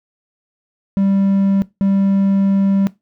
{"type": "tone bursts at uneven times", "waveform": "triangle", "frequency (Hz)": 196, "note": "G3", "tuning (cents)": 0, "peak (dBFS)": -10, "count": 2, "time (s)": [[0.97, 1.62], [1.81, 2.87]], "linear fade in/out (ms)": 0, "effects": ["noise-tail reverb RT60 0.2 s tail -19 dB re dry"]}